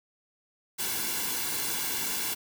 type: noise with comb filter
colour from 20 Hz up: white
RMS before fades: -31 dBFS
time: 0.78-2.35 s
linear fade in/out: 20 ms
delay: 1.6 ms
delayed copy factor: -0.65
effects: none